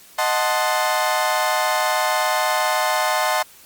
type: chord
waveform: 30% pulse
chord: D# diminished seventh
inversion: none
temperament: equal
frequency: 622.3 / 740 / 880 / 1046.5 Hz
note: D#5 / F#5 / A5 / C6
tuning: 0 / 0 / 0 / 0 cents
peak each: -21 dBFS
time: 0.18-3.43 s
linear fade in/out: 10 ms
effects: white hiss -47 dBFS RMS until 3.65 s + Opus 48 kbps